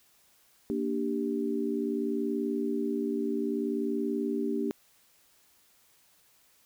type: chord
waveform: sine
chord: G minor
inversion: first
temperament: equal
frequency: 233.1 / 293.7 / 392 Hz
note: Bb3 / D4 / G4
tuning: 0 / 0 / 0 cents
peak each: -32 dBFS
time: 0.7-4.71 s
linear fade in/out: 0 ms
effects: white hiss -64 dBFS RMS until 6.65 s